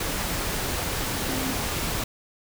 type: tone in noise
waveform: sine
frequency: 261.9 Hz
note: C4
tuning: 2 cents sharp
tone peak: -30 dBFS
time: 1.29-1.53 s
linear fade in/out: 5 ms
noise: pink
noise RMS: -28 dBFS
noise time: 0-2.04 s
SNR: -5 dB
effects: none